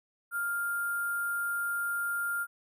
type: tone with sample-and-hold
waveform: sine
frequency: 1400 Hz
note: F6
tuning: 4 cents sharp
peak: -29 dBFS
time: 0.31-2.47 s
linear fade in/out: 50 ms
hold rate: 11025 Hz
effects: none

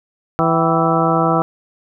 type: harmonic tone with a mistuned harmonic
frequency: 164.81 Hz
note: E3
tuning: in tune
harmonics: 1 / 2 / 3 / 4 / 5 / 6 / 7 / 8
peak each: -19 / -20 / -21 / -21 / -20 / -24 / -23 / -20 dBFS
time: 0.39-1.42 s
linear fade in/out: 0 ms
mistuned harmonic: 5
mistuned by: -100 cents
effects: none

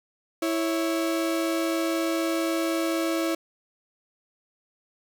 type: tone pair together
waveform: 35% pulse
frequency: 329.2 / 554.4 Hz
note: E4 / C#5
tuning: -2 / 0 cents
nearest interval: major sixth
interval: 902 cents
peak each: -23 / -29 dBFS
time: 0.42-3.35 s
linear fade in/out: 5 ms
effects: none

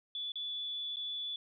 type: tone with dropouts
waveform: sine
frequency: 3451 Hz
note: A7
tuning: 34 cents flat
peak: -36 dBFS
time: 0.15-1.36 s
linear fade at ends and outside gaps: 2 ms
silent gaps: 0.32-0.356 / 0.96-0.968 s
effects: none

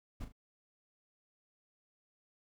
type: noise with echo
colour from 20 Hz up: brown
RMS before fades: -40 dBFS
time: 0.2-0.25 s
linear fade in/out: 10 ms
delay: 37 ms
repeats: 2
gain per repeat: -9 dB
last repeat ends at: 0.324 s
effects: none

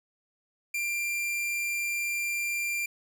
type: tone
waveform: 45% pulse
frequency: 2377 Hz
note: D7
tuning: 20 cents sharp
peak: -28 dBFS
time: 0.74-2.86 s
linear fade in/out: 5 ms
effects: none

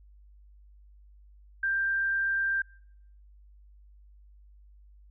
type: tone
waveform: sine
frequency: 1582 Hz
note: G6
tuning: 15 cents sharp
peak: -25 dBFS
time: 1.63-2.62 s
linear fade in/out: 5 ms
effects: noise-tail reverb RT60 0.7 s tail -25 dB re dry + added 50 Hz sine -52 dBFS peak until 5.1 s

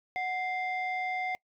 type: tone pair together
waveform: sine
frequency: 740 / 2093 Hz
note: F#5 / C7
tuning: 0 / 0 cents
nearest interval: octave + tritone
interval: 1800 cents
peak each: -30 / -32 dBFS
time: 0.16-1.35 s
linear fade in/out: 0 ms
effects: noise-tail reverb RT60 0.1 s tail -25 dB re dry + tanh soft clip ceiling -26 dBFS

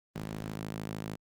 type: tone with high-pass filter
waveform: sawtooth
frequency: 53.3 Hz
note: G#1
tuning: 46 cents sharp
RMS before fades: -39 dBFS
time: 0.15-1.16 s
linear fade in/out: 10 ms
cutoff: 160 Hz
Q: 1.6
effects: Opus 24 kbps

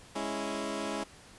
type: chord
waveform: 15% pulse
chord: C# minor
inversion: second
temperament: equal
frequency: 207.7 / 277.2 / 329.6 Hz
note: G#3 / C#4 / E4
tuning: 0 / 0 / 0 cents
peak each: -31 dBFS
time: 0.15-1.04 s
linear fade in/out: 10 ms
effects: pink hiss -54 dBFS RMS until 1.38 s + resampled to 24000 Hz

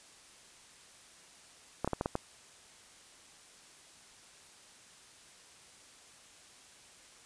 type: clicks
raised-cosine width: 1 ms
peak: -17 dBFS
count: 6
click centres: 1.846 / 1.876 / 1.933 / 2.011 / 2.059 / 2.154 s
effects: white hiss -57 dBFS RMS until 7.25 s + resampled to 22050 Hz

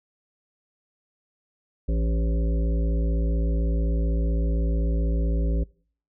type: harmonic tone with a mistuned harmonic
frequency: 55.8 Hz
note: A1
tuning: 25 cents sharp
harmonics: 1 / 3 / 5 / 7 / 9 / 10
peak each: -21 / -31 / -35 / -38 / -40 / -41 dBFS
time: 1.88-5.64 s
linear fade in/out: 10 ms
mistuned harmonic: 7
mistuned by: +23 cents
effects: noise-tail reverb RT60 0.5 s tail -24 dB re dry

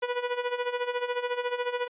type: tone with tremolo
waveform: sawtooth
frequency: 489.9 Hz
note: B4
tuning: 14 cents flat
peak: -21 dBFS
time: 0.02-1.88 s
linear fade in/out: 10 ms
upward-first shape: sine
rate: 14 Hz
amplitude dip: 75%
effects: resampled to 8000 Hz

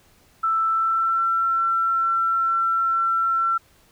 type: tone with pitch glide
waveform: sine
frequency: 1325 to 1348.9 Hz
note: E6 to E6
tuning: +9 to +39 cents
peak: -18 dBFS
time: 0.43-3.58 s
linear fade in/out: 10 ms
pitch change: +30 cents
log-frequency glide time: 0.69-1.23 s
effects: pink hiss -57 dBFS RMS until 3.91 s

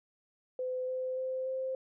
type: tone with pitch steps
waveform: sine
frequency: 509 / 513.7 / 518.5 / 523.3 Hz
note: C5 / C5 / C5 / C5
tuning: -48 / -32 / -16 / 0 cents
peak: -32 dBFS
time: 0.59-1.75 s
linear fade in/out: 2 ms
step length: 290 ms
effects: none

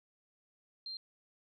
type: tone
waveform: sine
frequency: 4174 Hz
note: C8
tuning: 5 cents flat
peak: -40 dBFS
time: 0.86-0.97 s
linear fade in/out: 2 ms
effects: none

